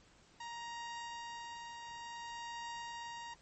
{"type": "tone with tremolo", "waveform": "sawtooth", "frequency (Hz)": 938, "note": "A#5", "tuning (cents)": 11, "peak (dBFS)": -38, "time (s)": [0.4, 3.34], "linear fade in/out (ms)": 5, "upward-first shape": "triangle", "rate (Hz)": 0.55, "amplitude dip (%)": 40, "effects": ["pink hiss -65 dBFS RMS until 3.41 s", "MP3 32 kbps"]}